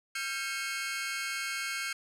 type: tone cluster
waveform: sawtooth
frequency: 1368 / 1586 / 2183 / 2536 Hz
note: F6 / G6 / C#7 / D#7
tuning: -36 / +20 / -27 / +32 cents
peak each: -36 / -34 / -33 / -40 dBFS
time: 0.15-1.93 s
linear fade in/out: 5 ms
effects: low-pass 12000 Hz 12 dB/octave